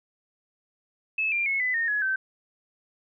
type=tone with pitch steps; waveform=sine; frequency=2600 / 2384 / 2186 / 2005 / 1838.5 / 1685.9 / 1546 Hz; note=E7 / D7 / C#7 / B6 / A#6 / G#6 / G6; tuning=-24 / +25 / -25 / +26 / -24 / +26 / -24 cents; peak=-23 dBFS; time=1.18-2.16 s; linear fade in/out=5 ms; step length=140 ms; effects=none